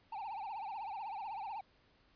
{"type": "tone with vibrato", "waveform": "triangle", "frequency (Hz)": 840, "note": "G#5", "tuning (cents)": 19, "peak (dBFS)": -38, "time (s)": [0.12, 1.61], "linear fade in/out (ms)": 5, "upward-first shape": "triangle", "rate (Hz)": 16, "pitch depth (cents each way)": 200, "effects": ["pink hiss -69 dBFS RMS until 2.15 s", "resampled to 11025 Hz"]}